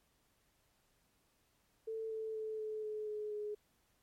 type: tone with pitch steps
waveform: sine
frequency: 444.6 / 440.3 / 436 / 431.7 / 427.5 / 423.3 / 419.2 Hz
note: A4 / A4 / A4 / A4 / A4 / G#4 / G#4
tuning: +18 / +1 / -16 / -33 / -50 / +33 / +16 cents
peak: -38 dBFS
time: 1.87-3.55 s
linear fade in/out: 10 ms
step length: 240 ms
effects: pink hiss -75 dBFS RMS until 4.02 s + MP3 64 kbps